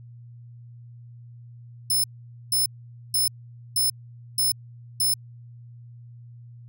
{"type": "tone bursts", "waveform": "5% pulse", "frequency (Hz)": 5240, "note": "E8", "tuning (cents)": -11, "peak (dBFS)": -14, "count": 6, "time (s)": [1.9, 5.14], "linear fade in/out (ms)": 5, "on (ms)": 140, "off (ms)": 480, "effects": ["added 119 Hz sine -42 dBFS peak until 6.68 s"]}